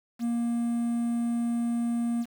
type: tone with quantisation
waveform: triangle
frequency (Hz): 235.2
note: A#3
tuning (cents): +16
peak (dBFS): -23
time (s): 0.19-2.26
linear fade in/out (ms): 50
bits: 8
effects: none